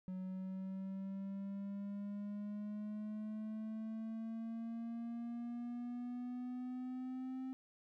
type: exponential sweep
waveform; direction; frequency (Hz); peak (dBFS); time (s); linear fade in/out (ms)
triangle; up; 185 to 261.6; -39; 0.08-7.53; 0
effects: none